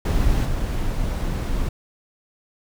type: noise with level steps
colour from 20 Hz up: brown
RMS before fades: -19 / -23 dBFS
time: 0.05-1.69 s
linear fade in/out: 5 ms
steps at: 0.45 s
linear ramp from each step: 10 ms
effects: none